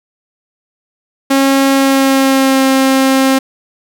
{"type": "tone with pitch glide", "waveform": "sawtooth", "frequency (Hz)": [272.1, 266.5], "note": ["C#4", "C4"], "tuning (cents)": [-32, 32], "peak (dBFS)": -4, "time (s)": [1.3, 3.39], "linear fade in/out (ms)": 10, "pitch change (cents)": -36, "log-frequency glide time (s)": [1.73, 2.64], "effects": []}